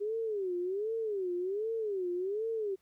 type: tone with vibrato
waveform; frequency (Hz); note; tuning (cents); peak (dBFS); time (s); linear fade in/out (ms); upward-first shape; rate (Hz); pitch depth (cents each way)
sine; 400; G4; +35; -31; 0-2.76; 20; sine; 1.3; 220
effects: pink hiss -74 dBFS RMS until 2.81 s